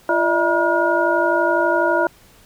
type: tone cluster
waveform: sine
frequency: 342.9 / 598 / 650 / 958 / 1431 Hz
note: F4 / D5 / E5 / A#5 / F6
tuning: -32 / +31 / -24 / +47 / +42 cents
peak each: -21 dBFS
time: 0.09-2.07 s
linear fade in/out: 2 ms
effects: pink hiss -50 dBFS RMS until 2.45 s